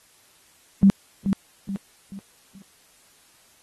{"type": "tone with echo", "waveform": "sine", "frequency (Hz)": 196, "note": "G3", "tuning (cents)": 0, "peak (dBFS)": -10, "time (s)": [0.83, 0.9], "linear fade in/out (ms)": 0, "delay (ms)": 430, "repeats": 4, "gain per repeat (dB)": -8, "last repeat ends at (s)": 2.62, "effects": ["white hiss -57 dBFS RMS until 3.62 s", "AAC 32 kbps"]}